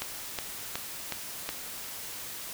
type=click train; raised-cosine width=0.2 ms; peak=-14 dBFS; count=5; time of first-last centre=0.02-1.491 s; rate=2.72 Hz; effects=white hiss -40 dBFS RMS until 2.53 s